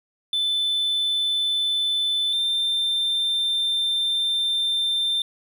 triangle tone pair in turn, 3520 / 3579 Hz, A7 / A7, 0 / +29 cents, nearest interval unison, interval 29 cents, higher second, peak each -18 dBFS, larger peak neither, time 0.33-2.33 / 2.33-5.22 s, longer second, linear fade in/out 2 ms, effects tanh soft clip ceiling -14 dBFS

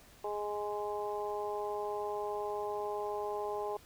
harmonic tone, 207.7 Hz, G#3, in tune, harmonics 2 / 3 / 4 / 5, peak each -37 / -42 / -39 / -44 dBFS, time 0.24-3.77 s, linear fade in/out 5 ms, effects pink hiss -59 dBFS RMS until 3.85 s

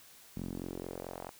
sawtooth tone with band-pass filter sweep, 44.58 Hz, F1, 36 cents sharp, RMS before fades -42 dBFS, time 0.36-1.3 s, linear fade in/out 10 ms, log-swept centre 200 to 820 Hz, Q 1.9, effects white hiss -57 dBFS RMS until 1.39 s

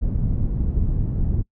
pink low-pass noise, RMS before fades -21 dBFS, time 0.01-1.43 s, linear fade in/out 20 ms, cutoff 150 Hz, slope 12 dB/octave, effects noise-tail reverb RT60 0.1 s tail -23 dB re dry

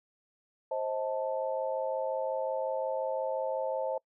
sine chord, A diminished, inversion first, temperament just, 528 / 633.6 / 880 Hz, C5 / Eb5 / A5, +16 / +31 / 0 cents, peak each -32 / -35 / -37 dBFS, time 0.71-3.98 s, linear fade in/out 5 ms, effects noise-tail reverb RT60 0.1 s tail -26 dB re dry

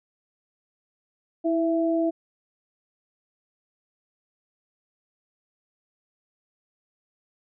sine tone pair together, 327.9 / 665 Hz, E4 / E5, -9 / +15 cents, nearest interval octave, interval 1224 cents, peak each -22 / -25 dBFS, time 1.44-2.11 s, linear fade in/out 20 ms, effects none

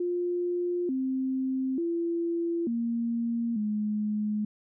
sine tone with pitch steps, 352.6 / 262.4 / 338.7 / 233.2 / 211.1 Hz, F4 / C4 / E4 / A#3 / G#3, +17 / +5 / +47 / +1 / +29 cents, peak -26 dBFS, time 0-4.45 s, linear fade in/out 5 ms, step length 890 ms, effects none

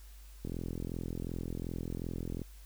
click train, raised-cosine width 3 ms, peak -25 dBFS, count 85, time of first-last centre 0.45-2.417 s, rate 42.7 Hz, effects added 50 Hz sine -49 dBFS peak until 2.65 s + white hiss -61 dBFS RMS until 2.65 s

